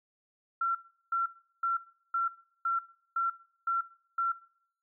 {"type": "tone bursts", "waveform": "sine", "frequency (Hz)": 1360, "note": "F6", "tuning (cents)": -46, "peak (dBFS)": -26, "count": 8, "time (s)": [0.61, 4.32], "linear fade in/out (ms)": 5, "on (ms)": 140, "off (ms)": 370, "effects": ["noise-tail reverb RT60 0.6 s tail -19 dB re dry"]}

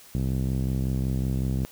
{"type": "tone with low-pass filter", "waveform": "5% pulse", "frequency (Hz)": 65.41, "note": "C2", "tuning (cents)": 0, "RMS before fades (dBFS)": -26, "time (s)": [0.15, 1.65], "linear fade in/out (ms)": 0, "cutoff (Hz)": 160, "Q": 1.1, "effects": ["white hiss -50 dBFS RMS until 1.71 s"]}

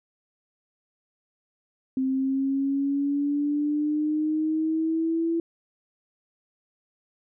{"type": "exponential sweep", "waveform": "sine", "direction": "up", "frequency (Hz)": [261.6, 334.4], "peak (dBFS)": -22, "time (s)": [1.97, 5.4], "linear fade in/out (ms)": 2, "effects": []}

